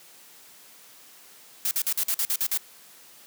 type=noise bursts; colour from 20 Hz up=blue; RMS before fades=-25 dBFS; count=9; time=1.65-2.575 s; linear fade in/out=2 ms; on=61 ms; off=47 ms; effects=white hiss -51 dBFS RMS until 3.26 s + high-pass 150 Hz 12 dB/octave